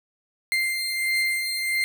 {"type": "beating tone pair", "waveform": "35% pulse", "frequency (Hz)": [2093, 2094.5], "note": ["C7", "C7"], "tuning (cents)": [0, 1], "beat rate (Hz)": 1.5, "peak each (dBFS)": [-28, -22], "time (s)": [0.52, 1.84], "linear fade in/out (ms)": 0, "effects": []}